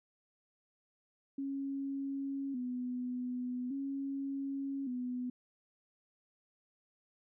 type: tone with vibrato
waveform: sine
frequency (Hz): 261.6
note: C4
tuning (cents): 0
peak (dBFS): -35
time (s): 1.38-5.3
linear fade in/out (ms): 5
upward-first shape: square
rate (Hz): 0.43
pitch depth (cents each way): 86
effects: none